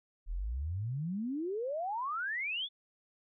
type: exponential sweep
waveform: sine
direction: up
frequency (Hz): 36.71 to 3560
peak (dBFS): -33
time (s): 0.26-2.69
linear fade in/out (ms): 50
effects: none